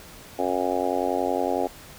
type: harmonic tone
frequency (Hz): 90.8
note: F#2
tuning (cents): -32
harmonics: 3 / 4 / 5 / 6 / 7 / 8 / 9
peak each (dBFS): -30 / -30 / -30 / -30 / -30 / -30 / -30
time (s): 0.38-1.68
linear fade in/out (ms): 20
effects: pink hiss -45 dBFS RMS until 1.98 s